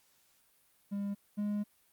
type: tone pair in turn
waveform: triangle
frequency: 201.1 / 206.9 Hz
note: G3 / G#3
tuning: +44 / -6 cents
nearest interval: unison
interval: 50 cents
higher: second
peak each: -31 / -29 dBFS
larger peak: second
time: 0.91-1.15 / 1.37-1.64 s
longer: second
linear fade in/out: 20 ms
effects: white hiss -69 dBFS RMS until 1.92 s + Opus 48 kbps